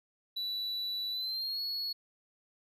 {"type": "tone with pitch glide", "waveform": "triangle", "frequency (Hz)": [3951, 4359], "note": ["B7", "C#8"], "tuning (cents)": [0, -30], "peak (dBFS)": -32, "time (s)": [0.36, 1.93], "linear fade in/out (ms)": 10, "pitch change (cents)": 170, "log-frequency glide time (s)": [1.11, 1.61], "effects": []}